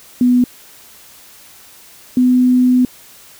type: tone pair in turn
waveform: sine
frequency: 247.3 / 251.2 Hz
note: B3 / B3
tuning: +3 / +30 cents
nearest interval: unison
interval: 27 cents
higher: second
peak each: -8 dBFS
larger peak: neither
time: 0.21-0.44 / 2.17-2.85 s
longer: second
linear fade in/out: 2 ms
effects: white hiss -42 dBFS RMS until 3.39 s